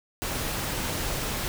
pink noise, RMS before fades -30 dBFS, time 0.22-1.48 s, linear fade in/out 0 ms, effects none

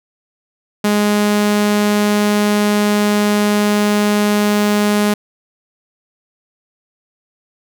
sawtooth tone, 207.7 Hz, G#3, in tune, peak -8 dBFS, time 0.84-5.14 s, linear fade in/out 5 ms, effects none

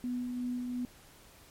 sine tone with tremolo, 246.9 Hz, B3, in tune, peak -31 dBFS, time 0.04-0.85 s, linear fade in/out 0 ms, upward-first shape sine, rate 2.8 Hz, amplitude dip 30%, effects pink hiss -57 dBFS RMS until 1.5 s + MP3 64 kbps

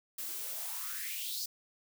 blue noise with high-pass filter sweep, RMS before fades -39 dBFS, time 0.18-1.46 s, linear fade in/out 5 ms, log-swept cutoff 240 to 5200 Hz, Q 5.1, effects none

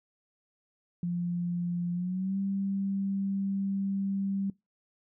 sine tone with pitch glide, 174.61 to 195.99 Hz, F3 to G3, 0 to 0 cents, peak -28 dBFS, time 1.03-4.5 s, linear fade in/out 2 ms, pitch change +200 cents, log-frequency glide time 1.93-2.38 s, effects noise-tail reverb RT60 0.2 s tail -22 dB re dry

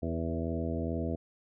harmonic tone with a mistuned harmonic, 82.41 Hz, E2, in tune, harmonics 1 / 2 / 3 / 4 / 5 / 6 / 7 / 8, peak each -35 / -38 / -36 / -39 / -43 / -41 / -45 / -41 dBFS, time 0.02-1.16 s, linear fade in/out 10 ms, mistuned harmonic 6, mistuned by -16 cents, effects none

